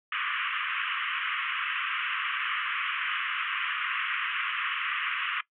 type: band-pass noise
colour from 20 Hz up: pink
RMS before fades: -31 dBFS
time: 0.12-5.41 s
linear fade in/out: 5 ms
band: 1100 to 3100 Hz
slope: 96 dB/octave
effects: noise-tail reverb RT60 0.1 s tail -19 dB re dry